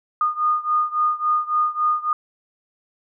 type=beating tone pair; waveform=sine; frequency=1224 / 1227.6 Hz; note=D#6 / D#6; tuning=-29 / -24 cents; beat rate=3.6 Hz; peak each=-20 / -22 dBFS; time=0.21-2.13 s; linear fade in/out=2 ms; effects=none